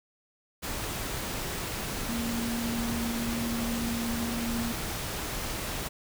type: tone in noise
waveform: sine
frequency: 233.1 Hz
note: A#3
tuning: in tune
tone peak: -30 dBFS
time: 2.08-4.73 s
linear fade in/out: 20 ms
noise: pink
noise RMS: -34 dBFS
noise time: 0.62-5.89 s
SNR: +1 dB
effects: none